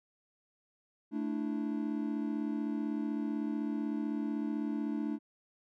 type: chord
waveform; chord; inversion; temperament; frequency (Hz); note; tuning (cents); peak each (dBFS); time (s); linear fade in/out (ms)
triangle; A suspended fourth; none; equal; 220 / 293.7 / 329.6; A3 / D4 / E4; 0 / 0 / 0; -34 / -33 / -39; 1.11-5.19; 50
effects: none